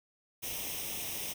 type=noise with comb filter; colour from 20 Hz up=white; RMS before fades=-38 dBFS; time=0.42-1.34 s; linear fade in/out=20 ms; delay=0.34 ms; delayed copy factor=+0.7; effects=none